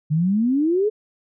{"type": "exponential sweep", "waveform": "sine", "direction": "up", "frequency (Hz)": [146.83, 441], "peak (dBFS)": -16, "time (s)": [0.1, 0.9], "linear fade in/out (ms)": 20, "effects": []}